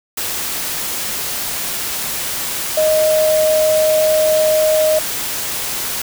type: tone in noise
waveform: sine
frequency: 622.3 Hz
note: D#5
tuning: in tune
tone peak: -11 dBFS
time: 2.77-4.99 s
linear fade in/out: 5 ms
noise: white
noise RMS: -22 dBFS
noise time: 0.17-6.02 s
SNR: +8 dB
effects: none